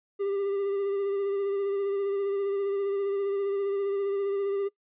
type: tone with vibrato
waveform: triangle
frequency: 397.6 Hz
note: G4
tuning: 25 cents sharp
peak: -24 dBFS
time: 0.19-4.69 s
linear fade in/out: 20 ms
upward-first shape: sine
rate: 15 Hz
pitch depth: 25 cents each way
effects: noise-tail reverb RT60 0.1 s tail -22 dB re dry + resampled to 8000 Hz